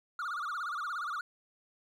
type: tone with vibrato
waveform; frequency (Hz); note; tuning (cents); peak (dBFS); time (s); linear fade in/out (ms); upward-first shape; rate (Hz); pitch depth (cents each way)
triangle; 1290; E6; -38; -32; 0.19-1.21; 2; sine; 17; 210
effects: none